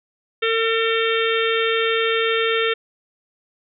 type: harmonic tone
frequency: 452.1 Hz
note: A4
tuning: 47 cents sharp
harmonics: 1 / 3 / 4 / 5 / 6 / 7 / 8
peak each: -20 / -25 / -26 / -27 / -28 / -28 / -29 dBFS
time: 0.42-2.74 s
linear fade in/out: 10 ms
effects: none

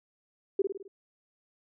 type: tone with echo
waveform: sine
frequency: 392.9 Hz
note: G4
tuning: 4 cents sharp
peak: -21 dBFS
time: 0.59-0.62 s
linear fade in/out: 5 ms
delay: 52 ms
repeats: 5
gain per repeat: -5 dB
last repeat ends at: 0.88 s
effects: none

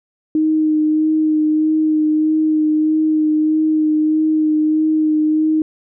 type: tone with vibrato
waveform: sine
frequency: 310 Hz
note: D#4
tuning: 6 cents flat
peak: -12 dBFS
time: 0.35-5.62 s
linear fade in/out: 2 ms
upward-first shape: sine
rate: 1.6 Hz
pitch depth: 16 cents each way
effects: none

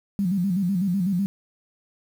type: tone with vibrato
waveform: sine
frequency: 187.1 Hz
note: F#3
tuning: 20 cents sharp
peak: -20 dBFS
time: 0.19-1.26 s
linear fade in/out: 0 ms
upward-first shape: square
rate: 8 Hz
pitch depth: 110 cents each way
effects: 8-bit

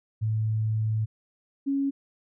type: tone pair in turn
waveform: sine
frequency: 109.4 / 276.5 Hz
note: A2 / C#4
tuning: -9 / -4 cents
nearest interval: octave + major third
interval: 1605 cents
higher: second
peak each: -23 dBFS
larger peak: neither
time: 0.21-1.06 / 1.66-1.91 s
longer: first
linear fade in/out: 20 ms
effects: none

